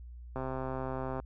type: click train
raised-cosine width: 1 ms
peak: -23 dBFS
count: 111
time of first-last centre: 0.36-1.2 s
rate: 131 Hz
effects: added 60 Hz sine -44 dBFS peak until 1.25 s